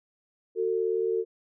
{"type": "tone pair together", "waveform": "sine", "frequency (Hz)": [370, 448.6], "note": ["F#4", "A4"], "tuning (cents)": [0, 34], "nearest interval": "minor third", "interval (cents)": 334, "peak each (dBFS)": [-28, -26], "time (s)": [0.55, 1.25], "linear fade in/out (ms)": 50, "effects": []}